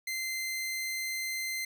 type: tone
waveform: sawtooth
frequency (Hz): 2076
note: C7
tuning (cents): -14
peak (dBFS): -29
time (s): 0.07-1.65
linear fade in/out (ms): 5
effects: none